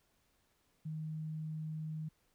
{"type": "tone", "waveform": "sine", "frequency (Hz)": 156.3, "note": "D#3", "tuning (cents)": 8, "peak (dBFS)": -38, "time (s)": [0.85, 2.09], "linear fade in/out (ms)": 10, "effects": ["pink hiss -75 dBFS RMS until 2.34 s"]}